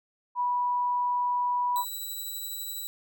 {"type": "tone", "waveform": "sine", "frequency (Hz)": 980, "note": "B5", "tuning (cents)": -14, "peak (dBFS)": -24, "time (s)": [0.35, 1.85], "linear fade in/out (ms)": 50}
{"type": "tone with tremolo", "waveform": "5% pulse", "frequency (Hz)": 3940, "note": "B7", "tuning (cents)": -5, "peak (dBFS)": -25, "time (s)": [1.76, 2.87], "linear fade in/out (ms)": 0, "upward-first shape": "triangle", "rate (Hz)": 12, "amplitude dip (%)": 25}
{"effects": []}